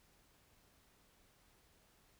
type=silence; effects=pink hiss -70 dBFS RMS until 2.19 s